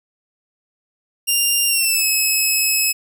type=tone with pitch glide; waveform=10% pulse; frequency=2794 to 2577 Hz; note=F7 to E7; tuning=0 to -40 cents; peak=-7 dBFS; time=1.27-2.93 s; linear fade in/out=20 ms; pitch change=-140 cents; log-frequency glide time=1.67-2.05 s; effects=none